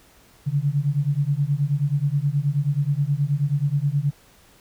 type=beating tone pair; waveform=sine; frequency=138.59 / 147.99 Hz; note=C#3 / D3; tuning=0 / +14 cents; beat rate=9.4 Hz; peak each=-22 / -22 dBFS; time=0.46-4.11 s; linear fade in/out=20 ms; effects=pink hiss -54 dBFS RMS until 4.6 s